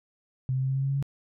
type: tone with pitch steps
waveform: sine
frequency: 130 / 131.28 / 132.58 / 133.89 / 135.21 / 136.54 / 137.89 / 139.25 Hz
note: C3 / C3 / C3 / C3 / C#3 / C#3 / C#3 / C#3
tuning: -11 / +6 / +23 / +40 / -43 / -26 / -9 / +8 cents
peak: -24 dBFS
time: 0.49-1.026 s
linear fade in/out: 0 ms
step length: 67 ms
effects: none